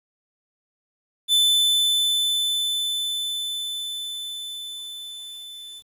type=tone with level ramp; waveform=45% pulse; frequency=3516 Hz; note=A7; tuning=2 cents flat; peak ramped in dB=-15 to -38 dBFS; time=1.28-5.83 s; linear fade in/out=50 ms; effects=resampled to 32000 Hz + 9-bit